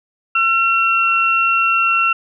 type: tone pair together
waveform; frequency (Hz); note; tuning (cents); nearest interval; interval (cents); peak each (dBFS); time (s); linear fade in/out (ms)
sine; 1350.6 / 2724; E6 / F7; +42 / -44; octave; 1214; -15; 0.35-2.13; 5
effects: none